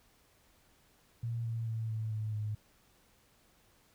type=tone with pitch steps; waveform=sine; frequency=116.54 / 114.41 / 112.31 / 110.25 / 108.23 / 106.25 Hz; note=A#2 / A#2 / A2 / A2 / A2 / G#2; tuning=0 / -32 / +36 / +4 / -28 / +40 cents; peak=-33 dBFS; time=1.23-2.55 s; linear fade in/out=5 ms; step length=220 ms; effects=pink hiss -67 dBFS RMS until 3.94 s